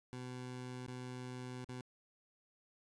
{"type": "tone with dropouts", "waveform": "20% pulse", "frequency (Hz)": 125.9, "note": "B2", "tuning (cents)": 34, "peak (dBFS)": -39, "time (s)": [0.13, 1.81], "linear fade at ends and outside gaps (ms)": 0, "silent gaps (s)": [[0.864, 0.879], [1.645, 1.689]], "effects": ["resampled to 22050 Hz"]}